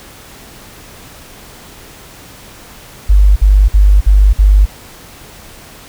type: tone bursts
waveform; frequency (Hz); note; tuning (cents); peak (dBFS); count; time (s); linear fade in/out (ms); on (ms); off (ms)
sine; 49.79; G1; +28; -3; 5; 3.09-4.656; 10; 270; 54
effects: pink hiss -36 dBFS RMS until 5.88 s